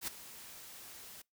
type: noise with ADSR envelope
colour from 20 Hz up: white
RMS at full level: -36 dBFS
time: 0.01-1.22 s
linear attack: 66 ms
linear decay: 9 ms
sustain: -15 dB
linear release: 7 ms
effects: noise-tail reverb RT60 0.2 s tail -25 dB re dry